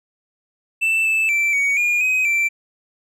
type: tone with pitch steps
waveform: triangle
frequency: 2657 / 2632 / 2337 / 2246 / 2426 / 2521 / 2344 Hz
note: E7 / E7 / D7 / C#7 / D#7 / D#7 / D7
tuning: +13 / -3 / -9 / +22 / -44 / +22 / -4 cents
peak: -14 dBFS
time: 0.81-2.49 s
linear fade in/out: 20 ms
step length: 240 ms
effects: none